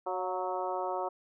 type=harmonic tone with a mistuned harmonic; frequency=185 Hz; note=F#3; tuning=in tune; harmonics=2 / 3 / 4 / 5 / 6 / 7; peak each=-38 / -37 / -36 / -37 / -41 / -43 dBFS; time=0.06-1.09 s; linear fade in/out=10 ms; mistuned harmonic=4; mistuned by=-34 cents; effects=none